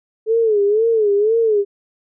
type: tone with vibrato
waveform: sine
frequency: 430.3 Hz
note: A4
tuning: 39 cents flat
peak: -12 dBFS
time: 0.26-1.65 s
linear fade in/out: 50 ms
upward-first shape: sine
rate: 2 Hz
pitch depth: 120 cents each way
effects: none